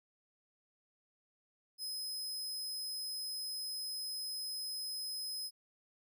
sawtooth tone, 5080 Hz, D#8, 35 cents sharp, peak -36 dBFS, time 1.78-5.51 s, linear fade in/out 50 ms, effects none

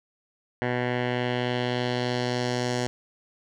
10% pulse tone with low-pass filter sweep, 123.47 Hz, B2, in tune, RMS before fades -27 dBFS, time 0.62-2.87 s, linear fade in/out 0 ms, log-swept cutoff 2000 to 6500 Hz, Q 1.8, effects none

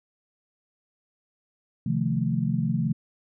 sine chord, F dominant seventh, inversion second, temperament equal, 130.81 / 155.56 / 174.61 / 220 Hz, C3 / Eb3 / F3 / A3, 0 / 0 / 0 / 0 cents, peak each -28 dBFS, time 1.86-2.93 s, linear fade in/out 5 ms, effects none

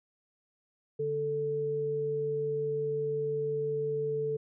sine tone pair together, 144.77 / 440 Hz, D3 / A4, -24 / 0 cents, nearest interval octave + perfect fifth, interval 1924 cents, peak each -38 / -29 dBFS, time 0.99-4.37 s, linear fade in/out 10 ms, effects none

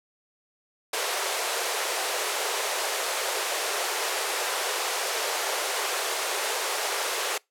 pink high-pass noise, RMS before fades -28 dBFS, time 0.93-7.38 s, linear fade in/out 5 ms, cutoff 400 Hz, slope 48 dB/octave, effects noise-tail reverb RT60 0.2 s tail -25 dB re dry + low-pass 12000 Hz 12 dB/octave

